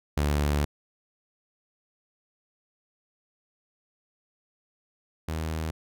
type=tone pair in turn; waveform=sawtooth; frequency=73.1 / 79.6 Hz; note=D2 / D#2; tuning=-7 / +40 cents; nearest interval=minor second; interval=147 cents; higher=second; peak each=-19 / -25 dBFS; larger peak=first; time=0.17-0.65 / 5.28-5.71 s; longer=first; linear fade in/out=5 ms; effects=none